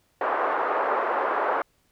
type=band-pass noise; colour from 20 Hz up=white; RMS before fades=-25 dBFS; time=0.21-1.62 s; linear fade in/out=2 ms; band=410 to 1300 Hz; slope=24 dB/octave; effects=pink hiss -67 dBFS RMS until 1.91 s